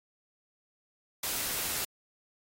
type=noise; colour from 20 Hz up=white; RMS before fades=-33 dBFS; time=1.23-1.85 s; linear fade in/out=5 ms; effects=AAC 48 kbps